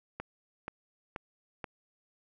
click train, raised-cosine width 0.5 ms, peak -22 dBFS, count 4, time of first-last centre 0.2-1.642 s, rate 2.08 Hz, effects none

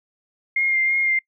sine tone with vibrato, 2121 Hz, C7, 23 cents sharp, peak -17 dBFS, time 0.56-1.19 s, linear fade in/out 5 ms, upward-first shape sine, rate 3 Hz, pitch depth 19 cents each way, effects noise-tail reverb RT60 0.1 s tail -24 dB re dry

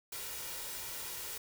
white noise with comb filter, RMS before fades -42 dBFS, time 0.12-1.38 s, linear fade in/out 5 ms, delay 2.1 ms, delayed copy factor +0.5, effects none

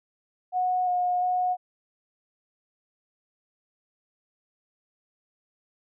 sine tone with pitch steps, 732 / 720 / 728 Hz, F#5 / F#5 / F#5, -19 / -47 / -28 cents, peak -22 dBFS, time 0.52-1.57 s, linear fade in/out 50 ms, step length 350 ms, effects none

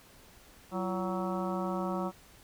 harmonic tone with a mistuned harmonic, 186.8 Hz, F#3, 17 cents sharp, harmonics 1 / 2 / 3 / 4 / 5 / 6 / 7, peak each -34 / -37 / -39 / -40 / -41 / -42 / -42 dBFS, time 0.71-2.12 s, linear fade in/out 50 ms, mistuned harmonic 2, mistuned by -130 cents, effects pink hiss -57 dBFS RMS until 2.43 s

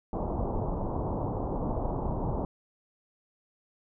pink low-pass noise, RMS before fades -31 dBFS, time 0.13-2.45 s, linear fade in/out 2 ms, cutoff 1000 Hz, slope 48 dB/octave, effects none

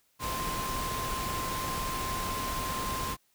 sine tone in noise, 1046.5 Hz, C6, in tune, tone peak -34 dBFS, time 0.19-3.17 s, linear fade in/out 50 ms, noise pink, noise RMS -35 dBFS, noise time 0.19-3.17 s, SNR -2 dB, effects white hiss -70 dBFS RMS until 3.34 s

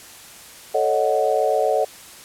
sine chord, D# half-diminished seventh, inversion second, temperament equal, 440 / 554.4 / 622.3 / 740 Hz, A4 / C#5 / D#5 / F#5, 0 / 0 / 0 / 0 cents, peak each -22 dBFS, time 0.74-1.85 s, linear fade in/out 10 ms, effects white hiss -42 dBFS RMS until 2.24 s + low-pass 12000 Hz 12 dB/octave

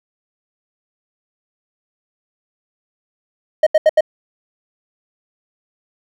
triangle tone bursts, 622.3 Hz, D#5, in tune, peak -5 dBFS, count 4, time 3.63-4.008 s, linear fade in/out 5 ms, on 36 ms, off 78 ms, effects none

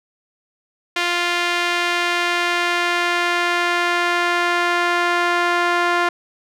sawtooth tone with band-pass filter sweep, 349.2 Hz, F4, in tune, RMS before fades -19 dBFS, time 0.96-6.09 s, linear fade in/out 5 ms, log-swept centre 2500 to 1400 Hz, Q 1.1, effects none

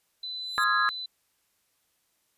sine tone, 4008 Hz, B7, 25 cents sharp, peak -33 dBFS, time 0.23-1.06 s, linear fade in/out 5 ms
15% pulse tone with exponential growth, 3729 Hz, A#7, in tune, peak -27 dBFS, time 0.35-0.64 s, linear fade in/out 2 ms, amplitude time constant 62 ms
sine chord, F minor seventh, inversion second, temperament equal with one note detuned, 1046.5 / 1244.5 / 1367.4 / 1661.2 Hz, C6 / Eb6 / F6 / Ab6, 0 / 0 / -37 / 0 cents, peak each -31 / -26 / -30 / -25 dBFS, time 0.58-0.89 s, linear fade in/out 0 ms
effects white hiss -72 dBFS RMS until 2.37 s + resampled to 32000 Hz

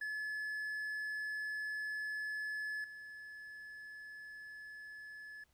triangle tone with level steps, 1716 Hz, A6, 44 cents flat, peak -36 / -46 dBFS, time 0.01-5.44 s, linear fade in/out 5 ms, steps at 2.84 s, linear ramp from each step 2 ms, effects pink hiss -75 dBFS RMS until 5.53 s

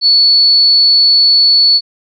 sine tone, 4430 Hz, C#8, 2 cents flat, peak -5 dBFS, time 0.01-1.81 s, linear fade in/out 50 ms, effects none

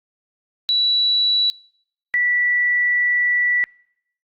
sine tone pair in turn, 3933 / 1958 Hz, B7 / B6, -8 / -15 cents, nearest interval octave, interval 1207 cents, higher first, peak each -15 dBFS, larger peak neither, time 0.69-1.5 / 2.14-3.64 s, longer second, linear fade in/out 0 ms, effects noise-tail reverb RT60 0.7 s tail -26 dB re dry + Opus 48 kbps

